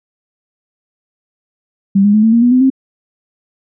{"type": "tone with pitch steps", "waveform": "sine", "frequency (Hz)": [196.5, 205.1, 214, 223.4, 233.1, 243.3, 253.9, 265], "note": ["G3", "G#3", "A3", "A3", "A#3", "B3", "B3", "C4"], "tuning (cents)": [4, -21, -48, 27, 0, -26, 48, 22], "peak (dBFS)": -6, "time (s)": [1.95, 2.702], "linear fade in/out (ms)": 10, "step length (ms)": 94, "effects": []}